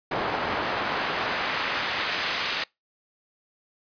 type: noise with band-pass filter sweep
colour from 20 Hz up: pink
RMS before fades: -28 dBFS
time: 0.11-2.64 s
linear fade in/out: 5 ms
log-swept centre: 780 to 2900 Hz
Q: 0.73
effects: noise-tail reverb RT60 0.2 s tail -25 dB re dry + resampled to 11025 Hz